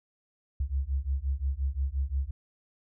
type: beating tone pair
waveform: sine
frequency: 65.41 / 71.11 Hz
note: C2 / C#2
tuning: 0 / +45 cents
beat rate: 5.7 Hz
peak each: -30 dBFS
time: 0.6-2.31 s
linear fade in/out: 5 ms
effects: none

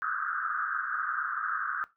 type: band-pass noise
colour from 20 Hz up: pink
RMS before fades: -32 dBFS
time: 0.02-1.84 s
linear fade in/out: 0 ms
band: 1200 to 1600 Hz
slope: 96 dB/octave
effects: noise-tail reverb RT60 0.2 s tail -17 dB re dry

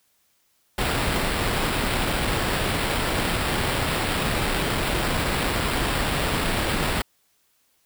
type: noise with sample-and-hold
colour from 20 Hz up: pink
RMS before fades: -24 dBFS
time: 0.78-7.02 s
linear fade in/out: 5 ms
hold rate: 6300 Hz
effects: white hiss -66 dBFS RMS until 7.85 s

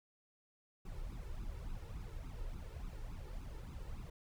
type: noise with flanger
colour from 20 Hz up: brown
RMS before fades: -45 dBFS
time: 0.85-4.1 s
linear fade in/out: 5 ms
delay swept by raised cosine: 0.78 to 2.28 ms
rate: 3.5 Hz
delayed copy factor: +0.75
effects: none

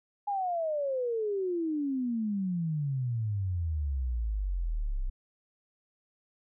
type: exponential sweep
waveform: sine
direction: down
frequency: 831 to 30.91 Hz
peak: -28 dBFS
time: 0.27-5.1 s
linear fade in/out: 10 ms
effects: none

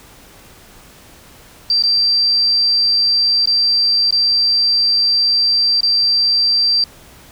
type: tone with dropouts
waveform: sine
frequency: 4699 Hz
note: D8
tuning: in tune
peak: -11 dBFS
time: 1.7-6.84 s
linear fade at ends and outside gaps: 2 ms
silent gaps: 1.825-1.836 / 3.457-3.473 / 4.108-4.125 / 5.807-5.831 s
effects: pink hiss -43 dBFS RMS until 7.31 s

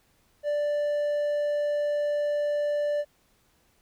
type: tone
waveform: triangle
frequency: 587.3 Hz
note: D5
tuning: in tune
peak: -22 dBFS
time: 0.43-3.05 s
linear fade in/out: 50 ms
effects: pink hiss -66 dBFS RMS until 3.81 s

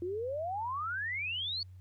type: exponential sweep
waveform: sine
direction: up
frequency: 339.2 to 4533 Hz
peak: -33 dBFS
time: 0.02-1.63 s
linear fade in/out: 2 ms
effects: added 92 Hz sine -48 dBFS peak until 1.8 s + pink hiss -75 dBFS RMS until 1.8 s

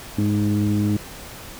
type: tone with low-pass filter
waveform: sawtooth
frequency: 104 Hz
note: G#2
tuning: 3 cents sharp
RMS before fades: -20 dBFS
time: 0.18-0.97 s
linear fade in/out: 5 ms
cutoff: 270 Hz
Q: 7.9
effects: pink hiss -38 dBFS RMS until 1.59 s

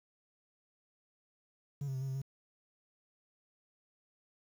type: tone with pitch steps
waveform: triangle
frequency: 141.8 / 134 / 130.5 / 135.4 / 132.2 / 135.8 Hz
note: C#3 / C3 / C3 / C#3 / C3 / C#3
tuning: +40 / +42 / -4 / -40 / +18 / -35 cents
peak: -32 dBFS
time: 1.81-2.218 s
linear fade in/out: 5 ms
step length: 68 ms
effects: tanh soft clip ceiling -29 dBFS + 10-bit

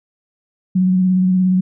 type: tone with vibrato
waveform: sine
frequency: 184.8 Hz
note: F#3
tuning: 2 cents flat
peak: -11 dBFS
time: 0.75-1.61 s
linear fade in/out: 10 ms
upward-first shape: square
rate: 17 Hz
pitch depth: 19 cents each way
effects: none

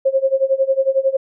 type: tone with tremolo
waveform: sine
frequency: 536 Hz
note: C5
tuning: 42 cents sharp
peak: -10 dBFS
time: 0.05-1.17 s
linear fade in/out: 10 ms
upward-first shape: sine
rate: 11 Hz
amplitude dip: 90%
effects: none

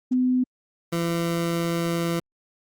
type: tone pair in turn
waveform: sine / 20% pulse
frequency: 253 / 168.86 Hz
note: B3 / E3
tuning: +42 / +42 cents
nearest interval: perfect fifth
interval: 700 cents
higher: first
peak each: -18 dBFS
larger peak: neither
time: 0.11-0.44 / 0.92-2.2 s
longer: second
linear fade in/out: 10 ms
effects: Opus 32 kbps

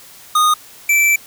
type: tone pair in turn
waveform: square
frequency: 1234 / 2329 Hz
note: D#6 / D7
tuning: -15 / -15 cents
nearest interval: major seventh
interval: 1100 cents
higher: second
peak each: -11 dBFS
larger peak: neither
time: 0.35-0.54 / 0.89-1.16 s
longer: second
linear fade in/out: 5 ms
effects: white hiss -41 dBFS RMS until 1.26 s

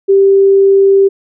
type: tone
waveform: sine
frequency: 392 Hz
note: G4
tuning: in tune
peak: -4 dBFS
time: 0.08-1.09 s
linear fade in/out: 20 ms
effects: none

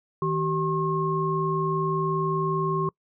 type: tone cluster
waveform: sine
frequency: 158.6 / 383.8 / 1077 Hz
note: D#3 / G4 / C6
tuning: +33 / -37 / +50 cents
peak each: -27 dBFS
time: 0.22-2.89 s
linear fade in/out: 2 ms
effects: noise-tail reverb RT60 0.1 s tail -26 dB re dry

